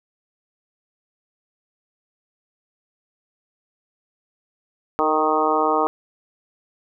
harmonic tone with a mistuned harmonic, 155.56 Hz, D#3, in tune, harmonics 2 / 3 / 4 / 5 / 6 / 7 / 8, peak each -26 / -23 / -26 / -23 / -25 / -24 / -24 dBFS, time 4.99-5.87 s, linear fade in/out 0 ms, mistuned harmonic 3, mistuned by -23 cents, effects none

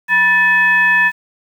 sine tone with frequency modulation, 1760 Hz, A6, in tune, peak -9 dBFS, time 0.08-1.12 s, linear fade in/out 50 ms, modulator 790 Hz, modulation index 0.63, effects 7-bit

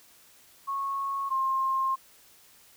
sine tone pair in turn, 1099 / 1062.8 Hz, C#6 / C6, -15 / +27 cents, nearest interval minor second, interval 58 cents, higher first, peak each -28 / -24 dBFS, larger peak second, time 0.67-1.3 / 1.3-1.96 s, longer second, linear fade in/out 20 ms, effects white hiss -57 dBFS RMS until 2.76 s

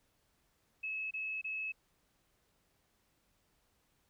sine tone bursts, 2587 Hz, E7, 33 cents flat, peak -36 dBFS, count 3, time 0.83-1.722 s, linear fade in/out 10 ms, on 280 ms, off 26 ms, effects pink hiss -75 dBFS RMS until 4.09 s

